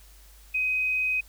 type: tone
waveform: sine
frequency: 2516 Hz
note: D#7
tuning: 19 cents sharp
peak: -23 dBFS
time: 0.54-1.21 s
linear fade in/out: 10 ms
effects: added 50 Hz sine -50 dBFS peak until 1.28 s + white hiss -56 dBFS RMS until 1.28 s